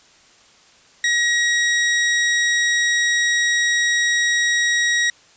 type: tone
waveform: sawtooth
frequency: 1900 Hz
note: A#6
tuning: 33 cents sharp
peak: -12 dBFS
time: 1.04-5.1 s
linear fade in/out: 2 ms
effects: white hiss -51 dBFS RMS until 5.36 s + resampled to 16000 Hz